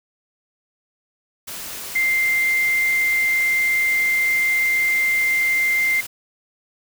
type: tone in noise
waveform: sine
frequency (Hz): 2093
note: C7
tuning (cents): 0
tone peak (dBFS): -16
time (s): 1.95-6.01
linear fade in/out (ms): 10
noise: white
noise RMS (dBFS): -32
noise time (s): 1.47-6.07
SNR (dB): +13
effects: none